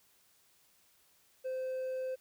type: tone with hard clipping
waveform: triangle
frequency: 518 Hz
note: C5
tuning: 17 cents flat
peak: -35 dBFS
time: 1.44-2.16 s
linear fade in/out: 20 ms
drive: 5 dB
effects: white hiss -68 dBFS RMS until 2.2 s